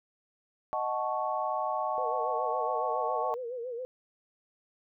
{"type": "chord", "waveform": "sine", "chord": "D# half-diminished seventh", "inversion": "none", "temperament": "equal with one note detuned", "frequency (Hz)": [622.3, 740, 872.9, 1108.7], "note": ["D#5", "F#5", "A5", "C#6"], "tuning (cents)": [0, 0, -14, 0], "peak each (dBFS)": -34, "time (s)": [0.73, 3.34], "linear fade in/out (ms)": 0}
{"type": "tone with vibrato", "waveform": "sine", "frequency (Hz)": 486.7, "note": "B4", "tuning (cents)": -25, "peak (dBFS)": -34, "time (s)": [1.98, 3.85], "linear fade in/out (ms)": 0, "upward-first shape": "sine", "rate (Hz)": 7.2, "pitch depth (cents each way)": 98}
{"effects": []}